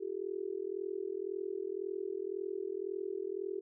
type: tone with amplitude modulation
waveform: sine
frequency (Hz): 390.6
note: G4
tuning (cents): -6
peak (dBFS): -31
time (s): 0-3.61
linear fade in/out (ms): 20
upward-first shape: sine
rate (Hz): 41.9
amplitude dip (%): 100
effects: none